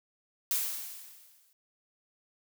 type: noise with exponential decay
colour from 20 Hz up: blue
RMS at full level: -28 dBFS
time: 0.51-1.53 s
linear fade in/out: 1 ms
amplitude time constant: 220 ms
effects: none